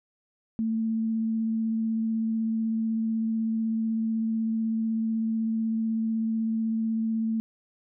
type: tone with vibrato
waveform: sine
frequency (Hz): 223.4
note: A3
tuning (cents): +27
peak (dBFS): -24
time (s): 0.59-7.4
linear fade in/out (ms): 0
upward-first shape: sine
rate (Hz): 16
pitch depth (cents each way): 11
effects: none